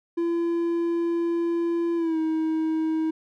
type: tone with pitch glide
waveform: triangle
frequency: 339 to 318.1 Hz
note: E4 to D#4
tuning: +49 to +38 cents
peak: -20 dBFS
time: 0.17-3.11 s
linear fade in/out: 10 ms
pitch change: -111 cents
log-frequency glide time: 1.96-2.18 s
effects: none